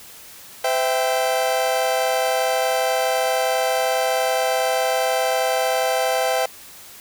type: chord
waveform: 40% pulse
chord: C major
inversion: none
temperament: equal with one note detuned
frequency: 511.9 / 659.3 / 784 Hz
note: C5 / E5 / G5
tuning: -38 / 0 / 0 cents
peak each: -22 dBFS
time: 0.64-6.46 s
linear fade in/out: 5 ms
effects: white hiss -42 dBFS RMS until 7 s